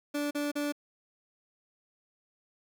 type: tone bursts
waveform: 30% pulse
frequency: 291.3 Hz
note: D4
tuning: 14 cents flat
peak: -27 dBFS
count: 3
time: 0.14-0.724 s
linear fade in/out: 10 ms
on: 170 ms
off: 37 ms
effects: none